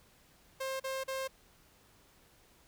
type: tone bursts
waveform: sawtooth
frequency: 531 Hz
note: C5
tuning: 25 cents sharp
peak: -31 dBFS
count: 3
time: 0.6-1.278 s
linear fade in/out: 10 ms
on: 200 ms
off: 39 ms
effects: pink hiss -64 dBFS RMS until 2.67 s